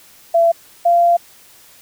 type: tone pair in turn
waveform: sine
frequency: 673 / 689.9 Hz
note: E5 / F5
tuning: +36 / -21 cents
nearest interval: unison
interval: 43 cents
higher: second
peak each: -9 dBFS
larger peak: neither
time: 0.34-0.52 / 0.85-1.17 s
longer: second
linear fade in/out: 10 ms
effects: white hiss -46 dBFS RMS until 1.81 s